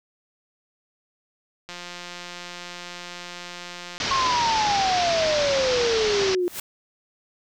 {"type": "click train", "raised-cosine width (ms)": 0.2, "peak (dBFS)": -19, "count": 404, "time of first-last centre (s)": [1.69, 3.98], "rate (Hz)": 176}
{"type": "low-pass noise", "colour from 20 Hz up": "white", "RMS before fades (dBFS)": -27, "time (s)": [4, 6.35], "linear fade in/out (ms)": 2, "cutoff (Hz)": 5800, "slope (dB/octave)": 48}
{"type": "exponential sweep", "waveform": "sine", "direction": "down", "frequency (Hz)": [1094, 349.2], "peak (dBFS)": -20, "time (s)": [4.11, 6.48], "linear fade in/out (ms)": 0}
{"type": "noise with exponential growth", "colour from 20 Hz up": "white", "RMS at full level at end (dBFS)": -28, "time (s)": [6.38, 6.6], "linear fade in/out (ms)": 5, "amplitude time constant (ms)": 46}
{"effects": []}